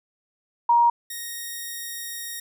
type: tone pair in turn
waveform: sine / 5% pulse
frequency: 945 / 1866.7 Hz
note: A#5 / A#6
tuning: +23 / +2 cents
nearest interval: octave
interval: 1179 cents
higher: second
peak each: -14 / -21 dBFS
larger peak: first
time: 0.69-0.9 / 1.1-2.4 s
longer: second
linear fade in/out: 5 ms
effects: none